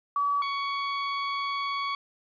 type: tone pair in turn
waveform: sine / sawtooth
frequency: 1142 / 1120.4 Hz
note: D6 / C#6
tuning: -49 / +18 cents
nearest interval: unison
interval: 33 cents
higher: first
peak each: -23 / -24 dBFS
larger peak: first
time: 0.16-0.42 / 0.42-1.95 s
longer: second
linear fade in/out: 2 ms
effects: resampled to 11025 Hz + 10-bit